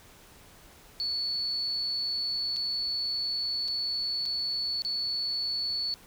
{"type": "tone with dropouts", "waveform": "sine", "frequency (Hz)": 4435, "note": "C#8", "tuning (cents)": 0, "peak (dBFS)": -28, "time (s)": [1, 5.94], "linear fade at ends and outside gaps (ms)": 0, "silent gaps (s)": [[2.562, 2.567], [3.679, 3.683], [4.255, 4.26], [4.82, 4.849]], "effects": ["pink hiss -54 dBFS RMS until 6.06 s"]}